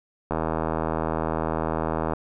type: click train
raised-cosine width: 1 ms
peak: -11 dBFS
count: 147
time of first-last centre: 0.31-2.135 s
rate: 80 Hz
effects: none